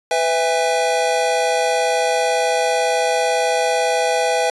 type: tone cluster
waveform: square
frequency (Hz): 500 / 658 / 814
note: B4 / E5 / G#5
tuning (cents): +21 / -3 / -35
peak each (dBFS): -21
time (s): 0.11-4.5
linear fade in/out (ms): 2
effects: resampled to 24000 Hz